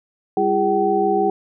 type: tone cluster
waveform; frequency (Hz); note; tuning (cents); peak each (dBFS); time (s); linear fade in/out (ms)
sine; 198.3 / 341 / 406.9 / 763; G3 / F4 / G#4 / G5; +20 / -41 / -35 / -47; -26 / -22 / -19 / -19; 0.37-1.3; 2
effects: none